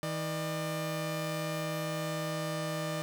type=tone pair together; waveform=sawtooth; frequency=160 / 600.1 Hz; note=D#3 / D5; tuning=+49 / +37 cents; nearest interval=octave + major seventh; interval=2288 cents; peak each=-31 / -32 dBFS; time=0.03-3.02 s; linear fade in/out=0 ms; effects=none